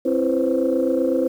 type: tone cluster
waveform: sine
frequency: 264.7 / 333.9 / 501 / 529 Hz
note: C4 / E4 / B4 / C5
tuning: +20 / +22 / +25 / +19 cents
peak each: -22 dBFS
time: 0.05-1.28 s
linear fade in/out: 10 ms
effects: tanh soft clip ceiling -9 dBFS + 8-bit